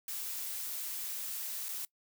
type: noise with dropouts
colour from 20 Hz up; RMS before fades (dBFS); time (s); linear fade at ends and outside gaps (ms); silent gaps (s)
blue; -39; 0.08-1.85; 1; 1.685-1.69
effects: noise-tail reverb RT60 0.1 s tail -22 dB re dry